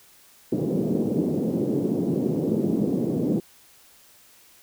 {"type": "band-pass noise", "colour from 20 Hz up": "pink", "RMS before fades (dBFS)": -24, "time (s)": [0.52, 3.4], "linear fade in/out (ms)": 5, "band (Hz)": [170, 420], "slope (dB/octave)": 24, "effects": ["white hiss -54 dBFS RMS until 4.62 s"]}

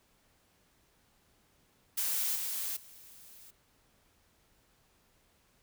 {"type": "noise with level steps", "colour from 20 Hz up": "blue", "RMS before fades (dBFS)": [-32, -36, -54], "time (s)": [1.97, 3.51], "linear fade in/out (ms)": 10, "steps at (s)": [2.35, 2.76], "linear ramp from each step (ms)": 10, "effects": ["pink hiss -69 dBFS RMS until 5.62 s"]}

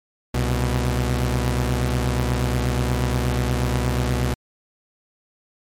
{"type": "tone pair together", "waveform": "sawtooth", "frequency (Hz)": [65.41, 122.48], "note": ["C2", "B2"], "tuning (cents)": [0, -14], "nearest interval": "major seventh", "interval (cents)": 1086, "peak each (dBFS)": -18, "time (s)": [0.34, 4.34], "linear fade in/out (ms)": 5, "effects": ["MP3 64 kbps"]}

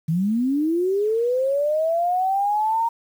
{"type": "linear sweep", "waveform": "sine", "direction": "up", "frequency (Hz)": [152.9, 932.3], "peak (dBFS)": -18, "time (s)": [0.08, 2.89], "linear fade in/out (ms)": 10, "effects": ["8-bit"]}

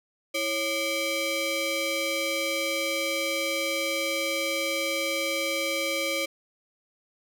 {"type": "ring-modulated tone", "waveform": "sawtooth", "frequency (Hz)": 880, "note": "A5", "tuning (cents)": 0, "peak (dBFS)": -19, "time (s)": [0.34, 6.26], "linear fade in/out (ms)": 10, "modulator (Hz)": 1430, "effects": []}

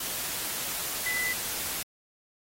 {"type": "tone in noise", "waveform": "sine", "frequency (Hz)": 2000, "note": "B6", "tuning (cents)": 21, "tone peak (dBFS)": -28, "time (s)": [1.06, 1.33], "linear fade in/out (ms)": 5, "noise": "white", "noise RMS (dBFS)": -33, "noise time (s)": [0, 1.83], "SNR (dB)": 2, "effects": ["AAC 48 kbps"]}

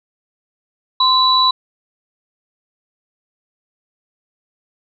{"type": "tone pair together", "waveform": "sine", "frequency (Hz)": [1032, 3940], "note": ["C6", "B7"], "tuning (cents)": [-24, -5], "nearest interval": "octave + major seventh", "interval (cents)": 2319, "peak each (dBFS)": -13, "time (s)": [1, 1.51], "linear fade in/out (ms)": 5, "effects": []}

